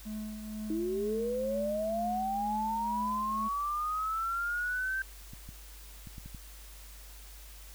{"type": "tone with tremolo", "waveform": "triangle", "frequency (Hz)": 214.6, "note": "A3", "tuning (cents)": -43, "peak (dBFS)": -33, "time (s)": [0.05, 3.49], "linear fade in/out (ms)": 20, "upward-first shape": "triangle", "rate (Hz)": 2.1, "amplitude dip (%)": 50}
{"type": "linear sweep", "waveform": "sine", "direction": "up", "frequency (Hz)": [311.1, 1568], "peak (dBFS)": -30, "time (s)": [0.7, 5.02], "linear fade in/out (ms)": 2}
{"type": "clicks", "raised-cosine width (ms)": 5, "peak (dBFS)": -33, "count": 6, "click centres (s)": [5.335, 5.49, 6.072, 6.182, 6.26, 6.347]}
{"effects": ["added 50 Hz sine -48 dBFS peak until 7.74 s", "white hiss -53 dBFS RMS until 7.74 s"]}